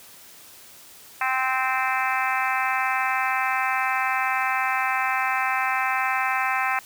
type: harmonic tone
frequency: 260.3 Hz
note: C4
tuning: 9 cents flat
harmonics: 3 / 4 / 5 / 6 / 7 / 8 / 9 / 10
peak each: -27 / -28 / -29 / -30 / -30 / -31 / -32 / -32 dBFS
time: 1.21-6.79 s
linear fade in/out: 2 ms
effects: white hiss -47 dBFS RMS until 6.85 s + high-pass 60 Hz 12 dB/octave